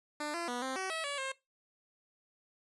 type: tone with pitch steps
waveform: 10% pulse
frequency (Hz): 298.1 / 340.9 / 244.4 / 262.7 / 378.7 / 646 / 569 / 533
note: D4 / F4 / B3 / C4 / F#4 / E5 / C#5 / C5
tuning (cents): +26 / -42 / -18 / +7 / +40 / -35 / +45 / +32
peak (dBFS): -27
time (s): 0.2-1.32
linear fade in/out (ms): 5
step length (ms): 140
effects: noise-tail reverb RT60 0.2 s tail -19 dB re dry + resampled to 24000 Hz